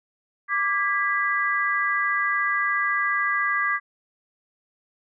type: chord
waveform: sine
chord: G# diminished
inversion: second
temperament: equal with one note detuned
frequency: 1174.7 / 1638.3 / 1975.5 Hz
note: D6 / G#6 / B6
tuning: 0 / -24 / 0 cents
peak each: -25 dBFS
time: 0.48-3.8 s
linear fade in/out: 50 ms
effects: none